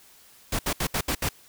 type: noise bursts at uneven times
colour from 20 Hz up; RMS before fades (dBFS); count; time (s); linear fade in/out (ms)
pink; -26; 6; 0.52-0.59 / 0.66-0.73 / 0.8-0.87 / 0.94-1.01 / 1.08-1.15 / 1.22-1.29; 5
effects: white hiss -54 dBFS RMS until 1.48 s